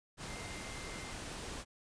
sine tone in noise, 2093 Hz, C7, in tune, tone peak -51 dBFS, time 0.26-1.15 s, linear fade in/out 50 ms, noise pink, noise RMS -44 dBFS, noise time 0.17-1.65 s, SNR -10 dB, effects resampled to 22050 Hz

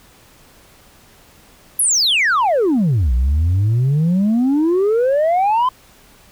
sine exponential two-way sweep, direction down then up, 11660 to 58.27 to 1043 Hz, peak -10 dBFS, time 1.79-5.69 s, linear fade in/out 5 ms, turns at 3.13 s, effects tanh soft clip ceiling -11 dBFS + pink hiss -48 dBFS RMS until 6.31 s

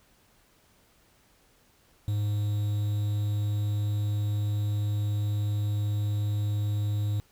triangle tone with quantisation, 103.83 Hz, G#2, in tune, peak -23 dBFS, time 2.08-7.2 s, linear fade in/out 0 ms, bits 8, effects pink hiss -63 dBFS RMS until 7.31 s

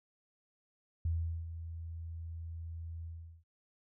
sine tone with ADSR envelope, 82.7 Hz, E2, 6 cents sharp, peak -29 dBFS, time 1.05-3.44 s, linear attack 4 ms, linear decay 400 ms, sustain -11 dB, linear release 400 ms, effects none

